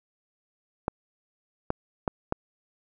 clicks, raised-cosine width 1 ms, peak -11 dBFS, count 4, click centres 0.881 / 1.704 / 2.078 / 2.324 s, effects none

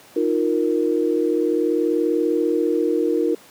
sine chord, Eb suspended second, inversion none, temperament equal with one note detuned, 311.1 / 351.5 / 466.2 Hz, Eb4 / F4 / Bb4, 0 / +11 / 0 cents, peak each -21 dBFS, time 0.16-3.35 s, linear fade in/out 5 ms, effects pink hiss -47 dBFS RMS until 3.5 s + high-pass 200 Hz 12 dB/octave

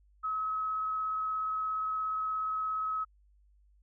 sine tone with vibrato, 1282 Hz, E6, 49 cents flat, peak -30 dBFS, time 0.23-3.05 s, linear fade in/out 20 ms, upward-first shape triangle, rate 17 Hz, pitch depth 9 cents each way, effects added 50 Hz sine -61 dBFS peak until 3.82 s

